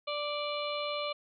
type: harmonic tone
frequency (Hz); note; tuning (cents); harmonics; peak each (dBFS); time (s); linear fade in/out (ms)
587.3; D5; 0; 1 / 2 / 4 / 5 / 6 / 7; -35 / -38 / -41 / -42 / -43 / -43; 0.07-1.13; 10
effects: none